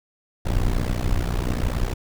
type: noise with amplitude modulation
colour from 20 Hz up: brown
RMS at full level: -18 dBFS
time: 0.45-1.94 s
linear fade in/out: 10 ms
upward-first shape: sine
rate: 60.9 Hz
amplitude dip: 95%
effects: none